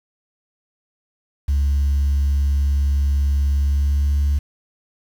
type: tone with pitch glide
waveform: sine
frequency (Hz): 70.3 to 71.53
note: C#2 to D2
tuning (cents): +25 to -45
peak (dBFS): -13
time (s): 1.48-4.39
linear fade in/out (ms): 10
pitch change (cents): +30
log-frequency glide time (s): 3.56-4.19
effects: tanh soft clip ceiling -13 dBFS + 7-bit